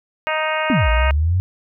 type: harmonic tone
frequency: 311.7 Hz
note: D#4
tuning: 3 cents sharp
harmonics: 2 / 3 / 4 / 5 / 6 / 7 / 8 / 9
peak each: -23 / -25 / -26 / -27 / -28 / -28 / -29 / -30 dBFS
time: 0.27-1.11 s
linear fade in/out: 0 ms
type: exponential two-way sweep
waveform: sine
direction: down then up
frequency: 300 to 54.9 to 95.3 Hz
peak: -14 dBFS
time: 0.7-1.4 s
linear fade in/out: 0 ms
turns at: 0.89 s
effects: none